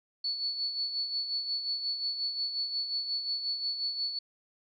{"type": "tone with tremolo", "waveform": "sine", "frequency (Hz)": 4435, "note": "C#8", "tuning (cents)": 0, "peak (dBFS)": -28, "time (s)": [0.24, 4.19], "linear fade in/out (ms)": 5, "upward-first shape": "sine", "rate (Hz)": 5.6, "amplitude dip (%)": 55, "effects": []}